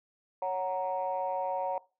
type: chord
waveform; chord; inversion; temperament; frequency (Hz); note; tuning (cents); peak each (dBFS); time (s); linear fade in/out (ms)
sine; F# major; second; equal; 554.4 / 740 / 932.3; C#5 / F#5 / A#5; 0 / 0 / 0; -33; 0.42-1.78; 2
effects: noise-tail reverb RT60 0.3 s tail -21 dB re dry + tanh soft clip ceiling -22 dBFS